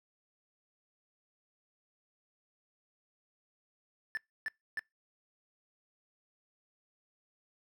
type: tone bursts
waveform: triangle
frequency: 1760 Hz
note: A6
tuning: in tune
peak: -31 dBFS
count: 3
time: 4.15-4.793 s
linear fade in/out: 0 ms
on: 21 ms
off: 290 ms
effects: noise-tail reverb RT60 0.2 s tail -25 dB re dry